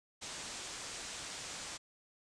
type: low-pass noise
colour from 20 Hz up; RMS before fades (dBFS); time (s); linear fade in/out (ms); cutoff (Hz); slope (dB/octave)
white; -45; 0.21-1.78; 20; 8500; 48
effects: none